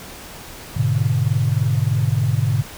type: chord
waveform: sine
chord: G# diminished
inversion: none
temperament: equal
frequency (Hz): 103.83 / 123.47 / 146.83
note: G#2 / B2 / D3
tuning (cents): 0 / 0 / 0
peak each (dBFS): -20 / -19 / -21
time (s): 0.76-2.63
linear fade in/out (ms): 10
effects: pink hiss -37 dBFS RMS until 2.77 s